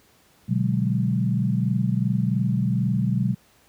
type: chord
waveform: sine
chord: G# half-diminished seventh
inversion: first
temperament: equal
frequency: 123.47 / 146.83 / 185 / 207.7 Hz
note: B2 / D3 / F#3 / G#3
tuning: 0 / 0 / 0 / 0 cents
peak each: -23 / -28 / -24 / -27 dBFS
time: 0.48-3.35 s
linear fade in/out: 20 ms
effects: pink hiss -58 dBFS RMS until 3.68 s + high-pass 60 Hz 12 dB/octave